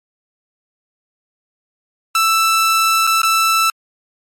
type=tone with dropouts; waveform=sawtooth; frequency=1324 Hz; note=E6; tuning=7 cents sharp; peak=-8 dBFS; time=2.15-3.7 s; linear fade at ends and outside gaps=2 ms; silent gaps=3.069-3.073 / 3.218-3.231 s; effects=MP3 64 kbps